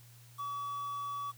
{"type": "tone with quantisation", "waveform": "triangle", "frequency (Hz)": 1140, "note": "C#6", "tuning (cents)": 48, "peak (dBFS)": -34, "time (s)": [0.38, 1.32], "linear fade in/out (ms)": 20, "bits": 9, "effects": ["added 119 Hz sine -55 dBFS peak until 1.37 s", "white hiss -61 dBFS RMS until 1.37 s"]}